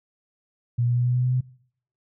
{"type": "tone with pitch steps", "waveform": "sine", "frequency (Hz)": [120, 121.18, 122.38, 123.59, 124.81, 126.04, 127.28], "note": ["B2", "B2", "B2", "B2", "B2", "B2", "C3"], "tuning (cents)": [-49, -32, -15, 2, 19, 36, -47], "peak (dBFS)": -19, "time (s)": [0.78, 1.41], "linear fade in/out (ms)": 10, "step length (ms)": 90, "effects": ["noise-tail reverb RT60 0.6 s tail -22 dB re dry"]}